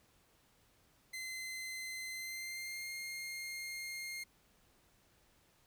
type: tone with pitch glide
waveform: sawtooth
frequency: 2060 to 2125 Hz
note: C7 to C7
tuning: -28 to +26 cents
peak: -38 dBFS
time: 1.13-4.24 s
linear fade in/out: 10 ms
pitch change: +54 cents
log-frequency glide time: 2.12-2.9 s
effects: pink hiss -70 dBFS RMS until 5.66 s